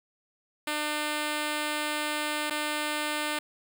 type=tone with dropouts; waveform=5% pulse; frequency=300 Hz; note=D4; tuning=37 cents sharp; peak=-17 dBFS; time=0.67-3.39 s; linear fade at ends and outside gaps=5 ms; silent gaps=2.5-2.506 s; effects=none